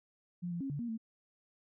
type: tone with pitch steps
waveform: sine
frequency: 176 / 171.9 / 272.2 / 143.9 / 236.5 / 224 Hz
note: F3 / F3 / C#4 / D3 / A#3 / A3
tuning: +14 / -27 / -31 / -35 / +25 / +31 cents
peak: -35 dBFS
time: 0.42-0.978 s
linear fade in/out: 20 ms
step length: 93 ms
effects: none